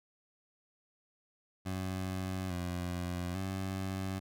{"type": "tone with pitch steps", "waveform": "20% pulse", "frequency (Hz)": [93.7, 88.6, 95.3], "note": ["F#2", "F2", "G2"], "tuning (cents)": [22, 25, -48], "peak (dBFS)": -30, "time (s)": [1.65, 4.2], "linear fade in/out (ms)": 20, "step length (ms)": 850, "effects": []}